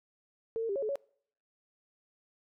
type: tone with pitch steps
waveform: sine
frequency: 451.5 / 455.3 / 396.8 / 552 / 430.4 / 559 Hz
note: A4 / A#4 / G4 / C#5 / A4 / C#5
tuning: +45 / -41 / +21 / -7 / -38 / +14 cents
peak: -30 dBFS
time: 0.56-0.956 s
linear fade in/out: 0 ms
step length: 66 ms
effects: noise-tail reverb RT60 0.6 s tail -24 dB re dry